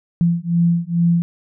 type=beating tone pair; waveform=sine; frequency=169.4 / 171.7 Hz; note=E3 / F3; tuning=+48 / -29 cents; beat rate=2.3 Hz; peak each=-17 dBFS; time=0.21-1.22 s; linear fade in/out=0 ms; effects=none